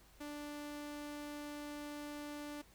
sawtooth tone, 293.7 Hz, D4, in tune, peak -40 dBFS, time 0.2-2.62 s, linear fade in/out 10 ms, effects added 50 Hz sine -65 dBFS peak until 2.74 s + pink hiss -65 dBFS RMS until 2.74 s

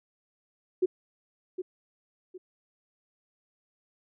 sine tone with echo, 367.7 Hz, F#4, 11 cents flat, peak -20 dBFS, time 0.82-0.86 s, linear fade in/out 10 ms, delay 760 ms, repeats 2, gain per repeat -10 dB, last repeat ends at 2.38 s, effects none

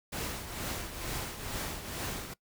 pink noise with tremolo, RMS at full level -35 dBFS, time 0.12-2.34 s, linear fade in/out 10 ms, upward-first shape triangle, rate 2.2 Hz, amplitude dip 65%, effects noise-tail reverb RT60 0.1 s tail -21 dB re dry

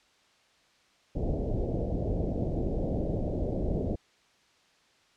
pink low-pass noise, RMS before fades -30 dBFS, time 1.15-3.96 s, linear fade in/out 10 ms, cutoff 650 Hz, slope 48 dB/octave, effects white hiss -64 dBFS RMS until 5.16 s + low-pass 5000 Hz 12 dB/octave

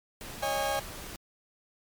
pink noise, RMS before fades -42 dBFS, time 0.21-1.16 s, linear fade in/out 0 ms
35% pulse chord, C# suspended second, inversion none, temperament equal with one note detuned, 554.4 / 622.3 / 814.5 Hz, C#5 / D#5 / G#5, 0 / 0 / -34 cents, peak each -31 / -33 / -29 dBFS, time 0.42-0.8 s, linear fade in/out 10 ms
effects MP3 96 kbps

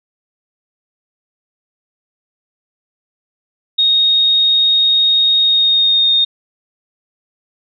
sine tone with pitch glide, 3729 to 3686 Hz, A#7 to A#7, 0 to -20 cents, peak -9 dBFS, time 3.78-6.25 s, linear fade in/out 10 ms, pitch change -20 cents, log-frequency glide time 5.41-6.1 s, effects none

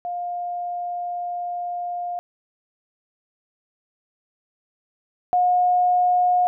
sine tone pair in turn, 706 / 720 Hz, F5 / F#5, +19 / -47 cents, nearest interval unison, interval 34 cents, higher second, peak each -25 / -15 dBFS, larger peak second, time 0.05-2.19 / 5.33-6.47 s, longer first, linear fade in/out 0 ms, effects none

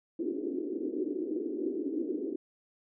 white band-pass noise, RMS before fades -34 dBFS, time 0.19-2.36 s, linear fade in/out 5 ms, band 280 to 380 Hz, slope 48 dB/octave, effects none

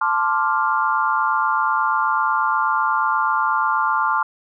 sine chord, D minor seventh, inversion second, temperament equal, 880 / 1046.5 / 1174.7 / 1396.9 Hz, A5 / C6 / D6 / F6, 0 / 0 / 0 / 0 cents, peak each -22 dBFS, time 0.01-4.23 s, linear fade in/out 5 ms, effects none

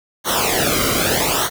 pink noise with flanger, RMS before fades -18 dBFS, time 0.24-1.5 s, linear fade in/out 50 ms, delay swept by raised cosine 0.4 to 1.17 ms, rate 0.8 Hz, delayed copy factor -0.85, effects none

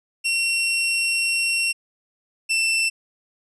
sawtooth tone pair in turn, 2729 / 2679 Hz, F7 / E7, -41 / +27 cents, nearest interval unison, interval 32 cents, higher first, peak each -16 / -15 dBFS, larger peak second, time 0.24-1.73 / 2.49-2.9 s, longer first, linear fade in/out 20 ms, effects resampled to 24000 Hz

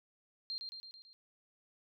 sine tone with echo, 4186 Hz, C8, in tune, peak -37 dBFS, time 0.5-0.58 s, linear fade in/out 0 ms, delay 110 ms, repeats 5, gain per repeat -4 dB, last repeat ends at 1.13 s, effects none

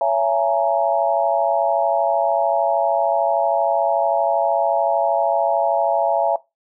sine chord, A# half-diminished seventh, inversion first, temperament just, 559.4 / 671.3 / 839.1 / 932.3 Hz, C#5 / E5 / G#5 / A#5, +16 / +31 / +18 / 0 cents, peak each -22 / -19 / -21 / -25 dBFS, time 0.01-6.36 s, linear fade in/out 2 ms, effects noise-tail reverb RT60 0.2 s tail -18 dB re dry

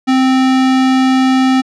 square tone, 261 Hz, C4, 4 cents flat, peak -9 dBFS, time 0.07-1.62 s, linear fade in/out 20 ms, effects low-pass 5000 Hz 12 dB/octave

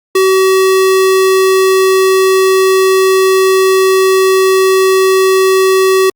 square tone, 379.8 Hz, F#4, 45 cents sharp, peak -7 dBFS, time 0.15-6.1 s, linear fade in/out 5 ms, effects Opus 48 kbps

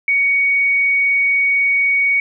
sine tone, 2239 Hz, C#7, 17 cents sharp, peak -12 dBFS, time 0.08-2.2 s, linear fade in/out 2 ms, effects none

